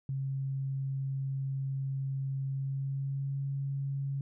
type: tone with pitch glide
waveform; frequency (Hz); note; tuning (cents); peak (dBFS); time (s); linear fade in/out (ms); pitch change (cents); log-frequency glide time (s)
sine; 135.5 to 138.03; C#3 to C#3; -39 to -7; -31; 0.09-4.21; 2; +32; 2.47-3.39
effects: none